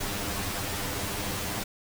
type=noise with comb filter; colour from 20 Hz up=pink; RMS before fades=-32 dBFS; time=0-1.64 s; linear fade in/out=10 ms; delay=10 ms; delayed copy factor=+0.95; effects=none